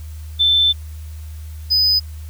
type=tone pair in turn; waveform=sine / triangle; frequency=3537 / 5002 Hz; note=A7 / D#8; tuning=+8 / +8 cents; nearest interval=tritone; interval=600 cents; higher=second; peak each=-11 dBFS; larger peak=neither; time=0.39-0.73 / 1.7-2 s; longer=first; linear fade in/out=20 ms; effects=added 77 Hz sine -29 dBFS peak until 2.29 s + white hiss -48 dBFS RMS until 2.29 s